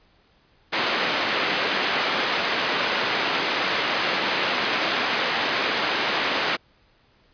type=band-pass noise; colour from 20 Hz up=white; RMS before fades=-24 dBFS; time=0.72-6.57 s; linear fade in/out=20 ms; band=240 to 2900 Hz; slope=12 dB/octave; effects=pink hiss -60 dBFS RMS until 7.33 s + resampled to 11025 Hz